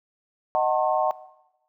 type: chord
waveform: sine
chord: D# diminished seventh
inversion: none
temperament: just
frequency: 622.3 / 746.7 / 896 / 1075.3 Hz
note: D#5 / F#5 / A5 / C6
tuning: 0 / +16 / +31 / +47 cents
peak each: -24 / -23 / -26 / -28 dBFS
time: 0.55-1.11 s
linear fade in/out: 0 ms
effects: noise-tail reverb RT60 0.9 s tail -18 dB re dry